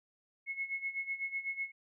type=tone with tremolo; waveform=sine; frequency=2182 Hz; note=C#7; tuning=28 cents flat; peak=-32 dBFS; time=0.46-1.72 s; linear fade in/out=50 ms; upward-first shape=sine; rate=8 Hz; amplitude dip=80%; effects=none